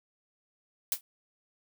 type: noise with exponential decay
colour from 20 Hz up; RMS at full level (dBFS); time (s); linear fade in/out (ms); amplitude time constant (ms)
blue; -24; 0.92-1.01; 1; 19
effects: none